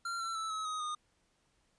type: tone with pitch steps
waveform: square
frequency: 1378 / 1346.5 / 1315.8 / 1285.7 / 1256.4 / 1227.7 Hz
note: F6 / E6 / E6 / E6 / D#6 / D#6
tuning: -24 / +36 / -4 / -44 / +16 / -24 cents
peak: -36 dBFS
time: 0.05-0.95 s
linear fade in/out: 5 ms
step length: 150 ms
effects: pink hiss -74 dBFS RMS until 1.78 s + resampled to 22050 Hz